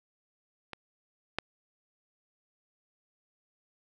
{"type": "clicks", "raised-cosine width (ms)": 0.3, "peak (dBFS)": [-23, -13], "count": 2, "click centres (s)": [0.733, 1.386], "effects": []}